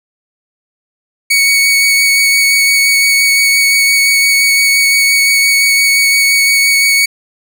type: tone with vibrato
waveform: sawtooth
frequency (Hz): 2230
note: C#7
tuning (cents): +10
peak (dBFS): -4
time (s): 1.3-7.06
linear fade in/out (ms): 10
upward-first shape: sine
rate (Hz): 5.8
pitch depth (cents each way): 11
effects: none